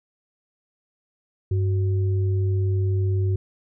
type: tone pair together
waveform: sine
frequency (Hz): 98 / 370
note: G2 / F#4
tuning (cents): 0 / 0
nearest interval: octave + major seventh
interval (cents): 2300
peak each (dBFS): -19 / -31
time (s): 1.51-3.36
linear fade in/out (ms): 5
effects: none